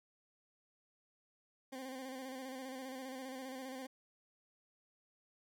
20% pulse tone with vibrato, 261.6 Hz, C4, in tune, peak -39 dBFS, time 1.72-3.87 s, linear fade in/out 10 ms, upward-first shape square, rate 15 Hz, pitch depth 38 cents each way, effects none

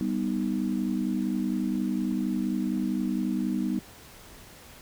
sine chord, G augmented, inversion none, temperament equal, 196 / 246.9 / 311.1 Hz, G3 / B3 / D#4, 0 / 0 / 0 cents, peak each -29 / -29 / -31 dBFS, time 0.01-3.79 s, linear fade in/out 0 ms, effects pink hiss -49 dBFS RMS until 4.81 s

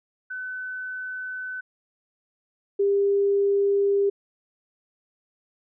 sine tone pair in turn, 1510 / 399.9 Hz, F#6 / G4, +35 / +35 cents, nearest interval octave + major seventh, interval 2300 cents, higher first, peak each -30 / -18 dBFS, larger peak second, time 0.3-1.61 / 2.79-4.1 s, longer neither, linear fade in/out 10 ms, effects none

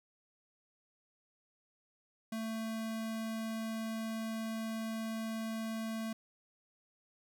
square tone, 222.9 Hz, A3, 23 cents sharp, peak -37 dBFS, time 2.32-6.13 s, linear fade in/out 5 ms, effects none

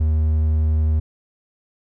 triangle tone, 77.8 Hz, D#2, in tune, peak -13 dBFS, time 0-1 s, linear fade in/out 10 ms, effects none

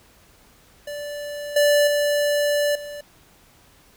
square tone with level steps, 584 Hz, D5, 10 cents flat, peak -30 / -15 / -19 / -33 dBFS, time 0.87-3.01 s, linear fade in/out 5 ms, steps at 1.56 / 1.87 / 2.75 s, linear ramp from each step 5 ms, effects pink hiss -54 dBFS RMS until 3.96 s

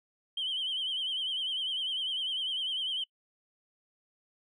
sine tone with vibrato, 3101 Hz, G7, 19 cents flat, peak -29 dBFS, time 0.37-3.04 s, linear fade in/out 5 ms, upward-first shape sine, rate 10 Hz, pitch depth 76 cents each way, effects noise-tail reverb RT60 0.1 s tail -26 dB re dry + tanh soft clip ceiling -26 dBFS

